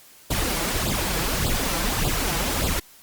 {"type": "noise with flanger", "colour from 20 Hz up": "pink", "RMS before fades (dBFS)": -24, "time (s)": [0.3, 2.8], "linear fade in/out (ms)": 10, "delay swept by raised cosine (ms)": [0.24, 6.04], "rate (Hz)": 1.7, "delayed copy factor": 0.8, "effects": ["white hiss -50 dBFS RMS until 3.02 s", "Opus 48 kbps"]}